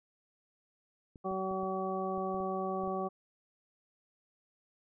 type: clicks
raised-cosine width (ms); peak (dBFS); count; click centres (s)
3; -38; 9; 1.158 / 1.313 / 1.512 / 1.632 / 2.179 / 2.345 / 2.404 / 2.836 / 2.876
type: harmonic tone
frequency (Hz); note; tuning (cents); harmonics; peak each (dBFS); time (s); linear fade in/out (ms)
189.5; F#3; +42; 1 / 2 / 3 / 4 / 6; -39 / -37 / -40 / -38 / -40; 1.24-3.09; 20
effects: none